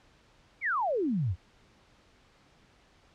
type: exponential sweep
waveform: sine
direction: down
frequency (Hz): 2349 to 76.7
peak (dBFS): -26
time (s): 0.61-1.36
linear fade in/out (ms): 50
effects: pink hiss -62 dBFS RMS until 3.14 s + low-pass 5000 Hz 12 dB/octave